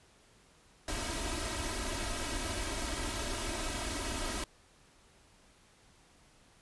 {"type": "noise with comb filter", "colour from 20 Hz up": "pink", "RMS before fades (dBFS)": -36, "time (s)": [0.88, 4.44], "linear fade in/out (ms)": 2, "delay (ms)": 3.1, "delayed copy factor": 0.8, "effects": ["pink hiss -63 dBFS RMS until 6.61 s", "resampled to 24000 Hz"]}